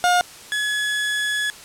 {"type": "tone pair in turn", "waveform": "30% pulse", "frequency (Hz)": [714, 1695], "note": ["F5", "G#6"], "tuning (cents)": [38, 35], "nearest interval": "octave + minor third", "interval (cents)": 1497, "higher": "second", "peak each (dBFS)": [-12, -18], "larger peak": "first", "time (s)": [[0.04, 0.21], [0.52, 1.5]], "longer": "second", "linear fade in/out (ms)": 0, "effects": ["white hiss -41 dBFS RMS until 1.64 s", "low-pass 10000 Hz 12 dB/octave"]}